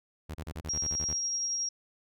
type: tone bursts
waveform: sawtooth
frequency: 78.6 Hz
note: D#2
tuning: 18 cents sharp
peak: -32 dBFS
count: 10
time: 0.29-1.139 s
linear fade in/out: 10 ms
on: 57 ms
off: 31 ms
type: tone with tremolo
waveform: sine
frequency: 5620 Hz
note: F8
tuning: 10 cents sharp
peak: -28 dBFS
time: 0.69-1.69 s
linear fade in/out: 5 ms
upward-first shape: triangle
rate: 11 Hz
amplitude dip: 25%
effects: none